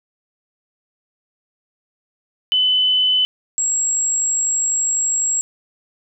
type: tone pair in turn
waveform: sine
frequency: 3016 / 7624 Hz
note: F#7 / A#8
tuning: +32 / +38 cents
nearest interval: octave + major third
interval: 1606 cents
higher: second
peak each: -13 / -16 dBFS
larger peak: first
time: 2.52-3.25 / 3.58-5.41 s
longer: second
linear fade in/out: 0 ms
effects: none